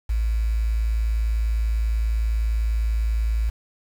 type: tone with quantisation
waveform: sine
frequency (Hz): 55.2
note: A1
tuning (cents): +6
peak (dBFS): -19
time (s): 0.09-3.5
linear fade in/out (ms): 10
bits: 7
effects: none